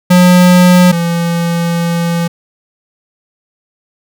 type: tone pair in turn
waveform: square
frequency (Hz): 179.7 / 169.86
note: F3 / F3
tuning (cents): +50 / -48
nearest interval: minor second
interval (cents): 98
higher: first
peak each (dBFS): -4 / -12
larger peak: first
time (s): 0.1-0.92 / 0.92-2.28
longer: second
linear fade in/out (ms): 10
effects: none